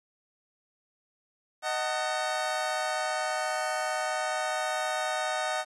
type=chord; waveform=25% pulse; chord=D# diminished; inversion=none; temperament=just; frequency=622.3 / 746.7 / 896 Hz; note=D#5 / F#5 / A5; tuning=0 / +16 / +31 cents; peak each=-28 / -28 / -33 dBFS; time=1.62-5.65 s; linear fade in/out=50 ms; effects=resampled to 24000 Hz + 10-bit